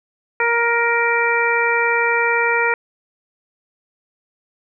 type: harmonic tone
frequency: 468.8 Hz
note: A#4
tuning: 10 cents sharp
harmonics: 1 / 2 / 3 / 4 / 5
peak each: -21 / -21 / -21 / -21 / -21 dBFS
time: 0.4-2.74 s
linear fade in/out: 2 ms
effects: none